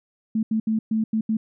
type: tone bursts at uneven times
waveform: sine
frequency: 220 Hz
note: A3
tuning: in tune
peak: -19 dBFS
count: 6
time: 0.35-0.43 / 0.51-0.6 / 0.67-0.79 / 0.91-1.04 / 1.13-1.21 / 1.29-1.37 s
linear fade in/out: 5 ms
effects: none